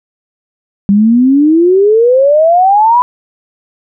sine exponential sweep, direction up, 195.2 to 1005 Hz, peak -4 dBFS, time 0.89-3.02 s, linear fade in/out 0 ms, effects none

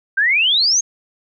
sine exponential sweep, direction up, 1533 to 6610 Hz, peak -12 dBFS, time 0.17-0.81 s, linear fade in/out 10 ms, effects none

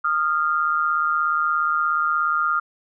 sine tone pair together, 1231 / 1387.9 Hz, D#6 / F6, -19 / -11 cents, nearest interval major second, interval 208 cents, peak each -21 dBFS, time 0.04-2.6 s, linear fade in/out 10 ms, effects none

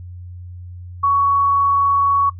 sine tone, 1119 Hz, C#6, 16 cents sharp, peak -12 dBFS, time 1.03-2.3 s, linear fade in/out 10 ms, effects noise-tail reverb RT60 0.1 s tail -19 dB re dry + added 89 Hz sine -31 dBFS peak until 2.39 s

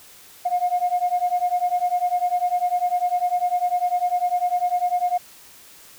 sine beating tone pair, 711 / 721 Hz, F5 / F#5, +31 / -45 cents, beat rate 10 Hz, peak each -21 dBFS, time 0.45-5.18 s, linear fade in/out 10 ms, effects tanh soft clip ceiling -13 dBFS + white hiss -47 dBFS RMS until 5.98 s

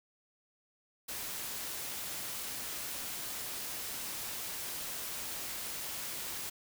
white noise, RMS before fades -40 dBFS, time 1.08-6.5 s, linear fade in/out 10 ms, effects none

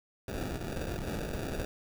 pink noise with sample-and-hold, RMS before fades -36 dBFS, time 0.28-1.65 s, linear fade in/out 2 ms, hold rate 1050 Hz, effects none

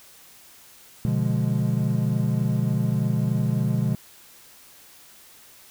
triangle chord, B diminished seventh, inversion none, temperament equal, 123.47 / 146.83 / 174.61 / 207.7 Hz, B2 / D3 / F3 / Ab3, 0 / 0 / 0 / 0 cents, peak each -22 / -24 / -26 / -25 dBFS, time 1.05-3.95 s, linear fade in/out 0 ms, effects white hiss -50 dBFS RMS until 5.7 s

